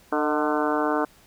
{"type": "harmonic tone with a mistuned harmonic", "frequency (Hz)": 149.8, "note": "D3", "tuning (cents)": 35, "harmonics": [2, 3, 4, 5, 6, 7, 8, 9, 10], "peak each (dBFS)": [-26, -28, -29, -30, -31, -31, -32, -33, -33], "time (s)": [0.12, 1.05], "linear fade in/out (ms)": 5, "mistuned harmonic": 4, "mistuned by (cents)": 47, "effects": ["pink hiss -55 dBFS RMS until 1.26 s"]}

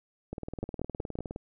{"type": "two click trains", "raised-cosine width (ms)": 2, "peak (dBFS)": [-23, -20], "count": [21, 4], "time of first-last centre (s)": [[0.33, 1.361], [0.63, 1.189]], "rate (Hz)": [19.4, 5.37], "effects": []}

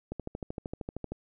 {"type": "click train", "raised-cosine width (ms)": 2, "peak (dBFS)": -22, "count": 14, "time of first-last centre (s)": [0.12, 1.12], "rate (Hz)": 13, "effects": []}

